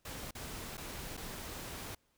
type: noise with dropouts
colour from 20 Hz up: pink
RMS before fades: -44 dBFS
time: 0.05-1.95 s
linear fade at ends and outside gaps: 5 ms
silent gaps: 0.31-0.35 / 0.771-0.777 / 1.169-1.174 s
effects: pink hiss -75 dBFS RMS until 2.17 s